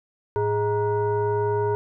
sine tone with frequency modulation, 415.3 Hz, G#4, in tune, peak -20 dBFS, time 0.36-1.75 s, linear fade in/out 0 ms, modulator 524 Hz, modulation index 0.93, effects none

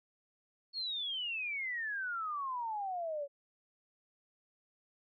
sine exponential sweep, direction down, 4400 to 553 Hz, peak -35 dBFS, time 0.73-3.28 s, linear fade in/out 50 ms, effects none

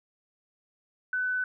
sine tone, 1503 Hz, F#6, 27 cents sharp, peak -26 dBFS, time 1.13-1.44 s, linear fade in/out 2 ms, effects none

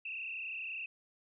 sine tone with frequency modulation, 2637 Hz, E7, in tune, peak -38 dBFS, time 0.05-0.86 s, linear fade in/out 5 ms, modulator 31.9 Hz, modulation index 3.7, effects none

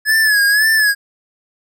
square tone with vibrato, 1700 Hz, G#6, 40 cents sharp, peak -11 dBFS, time 0.05-0.95 s, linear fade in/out 50 ms, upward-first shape sine, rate 1.9 Hz, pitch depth 79 cents each way, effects none

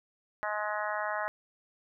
harmonic tone, 210.6 Hz, G#3, 24 cents sharp, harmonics 3 / 4 / 5 / 6 / 7 / 8 / 9, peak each -36 / -37 / -38 / -39 / -39 / -40 / -41 dBFS, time 0.43-1.28 s, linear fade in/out 0 ms, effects none

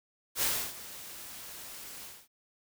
white noise with ADSR envelope, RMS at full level -28 dBFS, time 0.35-2.28 s, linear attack 75 ms, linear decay 300 ms, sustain -17 dB, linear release 240 ms, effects none

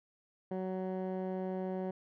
15% pulse tone with low-pass filter, 186.8 Hz, F#3, 17 cents sharp, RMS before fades -37 dBFS, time 0.51-1.91 s, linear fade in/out 5 ms, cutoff 820 Hz, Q 0.65, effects none

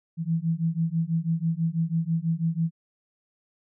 sine beating tone pair, 161.6 / 167.7 Hz, E3 / E3, -34 / +30 cents, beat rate 6.1 Hz, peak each -26 dBFS, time 0.17-2.71 s, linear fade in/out 50 ms, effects none

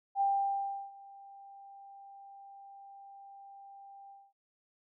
sine tone with ADSR envelope, 792 Hz, G5, 18 cents sharp, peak -25 dBFS, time 0.15-4.33 s, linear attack 59 ms, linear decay 700 ms, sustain -24 dB, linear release 230 ms, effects none

